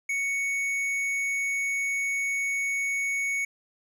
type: tone with tanh clipping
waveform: sine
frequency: 2223 Hz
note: C#7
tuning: 4 cents sharp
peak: -27 dBFS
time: 0.09-3.45 s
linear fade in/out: 5 ms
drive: 10 dB
effects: none